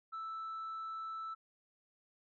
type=tone; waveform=sine; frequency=1318.5 Hz; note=E6; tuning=in tune; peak=-38 dBFS; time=0.12-1.35 s; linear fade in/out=20 ms; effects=tanh soft clip ceiling -38 dBFS